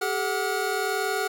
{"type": "tone cluster", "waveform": "square", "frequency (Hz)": [390.1, 430.8, 747, 1434], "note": ["G4", "A4", "F#5", "F6"], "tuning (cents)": [-8, -37, 16, 45], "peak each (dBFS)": -31, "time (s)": [0.01, 1.28], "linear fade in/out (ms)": 10, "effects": []}